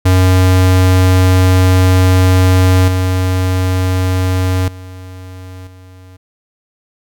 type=tone with level steps; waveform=square; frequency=92.5 Hz; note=F#2; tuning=in tune; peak=-7 / -12 / -29 / -36 dBFS; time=0.05-6.17 s; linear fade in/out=10 ms; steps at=2.88 / 4.68 / 5.67 s; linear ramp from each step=2 ms; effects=none